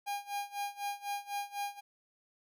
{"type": "tone with tremolo", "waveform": "45% pulse", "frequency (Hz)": 810, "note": "G#5", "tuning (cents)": -43, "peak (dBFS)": -33, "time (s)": [0.06, 1.81], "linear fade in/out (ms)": 20, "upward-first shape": "sine", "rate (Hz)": 4, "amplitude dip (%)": 90, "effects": []}